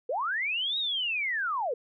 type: linear two-way sweep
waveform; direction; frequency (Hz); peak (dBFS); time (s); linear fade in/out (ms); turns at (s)
sine; up then down; 440 to 3839 to 440; -27; 0.09-1.74; 5; 0.78
effects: none